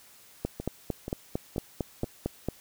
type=two click trains; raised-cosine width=2 ms; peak=-15 / -21 dBFS; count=10 / 4; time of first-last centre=0.45-2.486 / 0.6-2.042 s; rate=4.42 / 2.08 Hz; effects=white hiss -55 dBFS RMS until 2.6 s